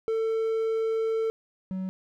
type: tone pair in turn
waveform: triangle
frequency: 446.8 / 187.86 Hz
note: A4 / F#3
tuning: +27 / +27 cents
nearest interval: octave + minor third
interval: 1500 cents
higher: first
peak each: -22 / -27 dBFS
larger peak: first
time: 0.08-1.3 / 1.71-1.89 s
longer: first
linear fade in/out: 0 ms
effects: none